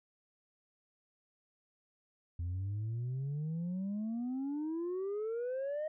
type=exponential sweep; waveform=sine; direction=up; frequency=84 to 628 Hz; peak=-32 dBFS; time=2.39-5.88 s; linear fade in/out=5 ms; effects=tanh soft clip ceiling -33 dBFS